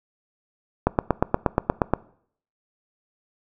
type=click train; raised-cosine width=1 ms; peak=-3 dBFS; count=10; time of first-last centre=0.87-1.936 s; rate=8.44 Hz; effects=noise-tail reverb RT60 0.6 s tail -21 dB re dry